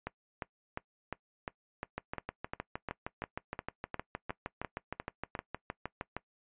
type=two click trains; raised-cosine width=0.5 ms; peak=-21 / -21 dBFS; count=28 / 16; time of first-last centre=1.98-6.166 / 0.07-5.352 s; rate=6.45 / 2.84 Hz; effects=noise-tail reverb RT60 0.1 s tail -20 dB re dry + resampled to 8000 Hz